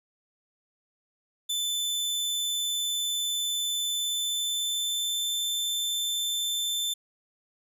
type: tone with pitch glide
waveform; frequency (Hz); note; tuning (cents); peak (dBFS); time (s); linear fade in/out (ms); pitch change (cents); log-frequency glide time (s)
sawtooth; 3520 to 3544; A7 to A7; 0 to +12; -24; 1.49-6.94; 10; +12; 3.92-5.32
effects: none